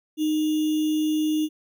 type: tone with sample-and-hold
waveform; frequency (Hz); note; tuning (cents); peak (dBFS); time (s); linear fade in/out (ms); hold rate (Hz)
sine; 308.4; D#4; -15; -20; 0.17-1.49; 50; 3150
effects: none

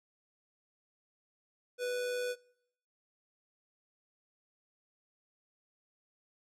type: tone with amplitude modulation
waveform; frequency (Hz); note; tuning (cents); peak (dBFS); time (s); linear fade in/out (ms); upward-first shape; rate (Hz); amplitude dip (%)
square; 493.9; B4; 0; -32; 1.78-2.36; 50; sine; 104; 30
effects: noise-tail reverb RT60 0.8 s tail -24 dB re dry + low-pass 12000 Hz 12 dB/octave

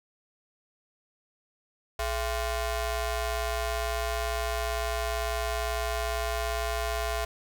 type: ring-modulated tone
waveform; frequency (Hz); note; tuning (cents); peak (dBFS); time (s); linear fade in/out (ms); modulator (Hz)
sawtooth; 366.9; F#4; -15; -21; 1.99-7.25; 5; 308
effects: none

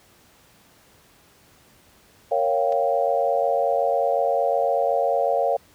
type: chord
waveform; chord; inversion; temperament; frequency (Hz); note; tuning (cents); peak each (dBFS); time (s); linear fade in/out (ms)
sine; G half-diminished seventh; first; equal; 466.2 / 554.4 / 698.5 / 784; Bb4 / Db5 / F5 / G5; 0 / 0 / 0 / 0; -26 / -22 / -23 / -27; 2.31-5.57; 10
type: clicks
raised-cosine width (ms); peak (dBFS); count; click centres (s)
0.2; -26 / -31; 2; 2.723 / 2.727
effects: pink hiss -55 dBFS RMS until 5.74 s + high-pass 60 Hz 12 dB/octave

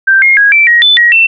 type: tone with pitch steps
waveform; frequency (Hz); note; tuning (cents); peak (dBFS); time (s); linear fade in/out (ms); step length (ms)
sine; 1569 / 2139 / 1648 / 2333 / 1891 / 3506 / 1899 / 2685; G6 / C7 / G#6 / D7 / A#6 / A7 / A#6 / E7; +1 / +38 / -14 / -12 / +24 / -7 / +32 / +31; -3; 0.07-1.27; 10; 150
effects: none

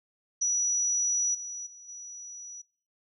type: tone with level steps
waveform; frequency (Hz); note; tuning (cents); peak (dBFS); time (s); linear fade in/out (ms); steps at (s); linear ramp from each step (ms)
sine; 5870; F#8; -15; -24 / -35 / -46 / -40; 0.41-2.62; 10; 1.34 / 1.66 / 1.88; 10
effects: noise-tail reverb RT60 0.4 s tail -22 dB re dry

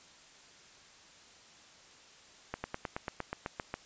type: slowing click train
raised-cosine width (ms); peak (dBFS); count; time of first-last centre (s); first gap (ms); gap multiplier
0.5; -20; 11; 2.54-3.741; 100; 1.04
effects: white hiss -57 dBFS RMS until 3.85 s + resampled to 16000 Hz

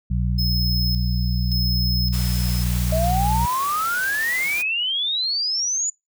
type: harmonic tone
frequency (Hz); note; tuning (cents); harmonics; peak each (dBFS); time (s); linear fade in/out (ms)
60.3; B1; -41; 1 / 2 / 3; -21 / -24 / -26; 0.1-3.46; 10
type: tone with tremolo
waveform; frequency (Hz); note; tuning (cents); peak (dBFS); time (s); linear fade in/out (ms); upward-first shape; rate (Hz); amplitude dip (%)
square; 5170; E8; -34; -23; 0.38-2.64; 10; square; 0.88; 65
type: noise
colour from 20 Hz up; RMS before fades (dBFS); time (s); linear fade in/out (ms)
white; -32; 2.12-4.63; 20
type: exponential sweep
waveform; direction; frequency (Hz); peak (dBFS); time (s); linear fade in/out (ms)
sine; up; 622.3 to 7040; -20; 2.92-5.9; 5
effects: noise-tail reverb RT60 0.2 s tail -25 dB re dry

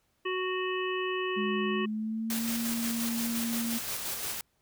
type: harmonic tone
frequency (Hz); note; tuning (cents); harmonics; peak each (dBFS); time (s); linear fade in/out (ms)
370; F#4; 0; 1 / 3 / 5 / 7 / 8; -31 / -36 / -38 / -39 / -40; 0.25-1.86; 10
type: tone with pitch glide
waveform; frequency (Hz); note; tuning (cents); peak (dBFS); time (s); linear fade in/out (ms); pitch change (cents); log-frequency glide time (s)
sine; 208.9 to 231.8; G#3 to A#3; +10 to -10; -30; 1.36-3.79; 20; +180; 1.69-2.52
type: noise with tremolo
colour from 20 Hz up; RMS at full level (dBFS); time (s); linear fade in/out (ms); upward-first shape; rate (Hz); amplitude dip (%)
white; -34; 2.3-4.41; 2; square; 5.7; 30
effects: pink hiss -73 dBFS RMS until 4.61 s

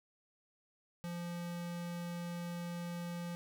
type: tone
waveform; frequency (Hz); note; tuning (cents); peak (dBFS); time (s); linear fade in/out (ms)
square; 173; F3; -16; -40; 1.04-3.35; 0
effects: none

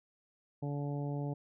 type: harmonic tone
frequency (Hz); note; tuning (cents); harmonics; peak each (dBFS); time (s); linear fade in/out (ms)
143.6; D3; -39; 1 / 2 / 3 / 4 / 5 / 6; -35 / -41 / -45 / -47 / -49 / -51; 0.62-1.34; 10
effects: none

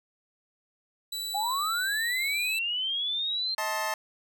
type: tone with pitch glide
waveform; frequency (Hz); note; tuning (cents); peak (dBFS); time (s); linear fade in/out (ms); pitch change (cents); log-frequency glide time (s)
sawtooth; 3951 to 3978; B7 to B7; 0 to +12; -29; 1.12-2.59; 5; +12; 1.49-2.4
type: linear sweep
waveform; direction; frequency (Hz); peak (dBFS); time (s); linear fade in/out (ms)
sine; up; 756 to 4186; -27; 1.34-3.55; 10
type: chord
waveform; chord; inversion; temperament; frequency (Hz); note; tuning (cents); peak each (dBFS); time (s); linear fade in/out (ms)
25% pulse; A diminished; second; just; 633.6 / 880 / 1056; Eb5 / A5 / C6; +31 / 0 / +16; -30 / -27 / -32; 3.58-3.94; 2
effects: none

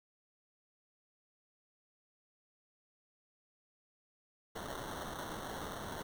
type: noise with sample-and-hold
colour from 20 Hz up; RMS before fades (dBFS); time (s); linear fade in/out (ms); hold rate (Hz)
blue; -43; 4.55-6.03; 10; 2450
effects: none

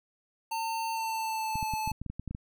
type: tone with pitch glide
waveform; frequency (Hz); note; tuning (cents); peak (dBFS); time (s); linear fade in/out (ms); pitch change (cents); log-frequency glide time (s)
square; 900 to 869.3; A5 to A5; +39 to -21; -31; 0.51-1.92; 10; -60; 0.94-1.71
type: clicks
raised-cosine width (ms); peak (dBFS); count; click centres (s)
5; -24; 12; 1.556 / 1.628 / 1.737 / 1.876 / 1.916 / 2.016 / 2.063 / 2.1 / 2.196 / 2.277 / 2.31 / 2.349
effects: none

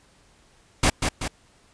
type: noise with echo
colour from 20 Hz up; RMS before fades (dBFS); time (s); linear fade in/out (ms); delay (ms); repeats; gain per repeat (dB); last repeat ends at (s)
pink; -18; 0.83-0.9; 5; 190; 2; -5; 1.28
effects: pink hiss -58 dBFS RMS until 1.73 s + resampled to 22050 Hz

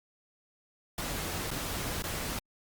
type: noise with dropouts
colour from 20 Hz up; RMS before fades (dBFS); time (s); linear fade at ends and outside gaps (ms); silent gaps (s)
pink; -35; 0.98-2.39; 2; 1.506-1.513 / 2.023-2.039
effects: Opus 48 kbps

